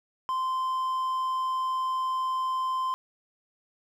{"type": "tone", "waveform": "triangle", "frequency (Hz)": 1038, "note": "C6", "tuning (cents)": -14, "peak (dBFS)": -24, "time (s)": [0.29, 2.94], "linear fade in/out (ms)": 0, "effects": ["11-bit"]}